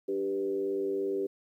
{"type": "tone with frequency modulation", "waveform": "sine", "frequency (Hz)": 392, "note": "G4", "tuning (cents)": 0, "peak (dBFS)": -28, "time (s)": [0.08, 1.27], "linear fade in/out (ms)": 10, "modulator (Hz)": 97.1, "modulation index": 0.74, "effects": ["11-bit"]}